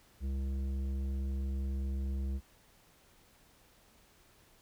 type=tone with tanh clipping; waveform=triangle; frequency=67.3 Hz; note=C2; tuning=49 cents sharp; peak=-34 dBFS; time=0.2-2.41 s; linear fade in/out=50 ms; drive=15 dB; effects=pink hiss -64 dBFS RMS until 4.61 s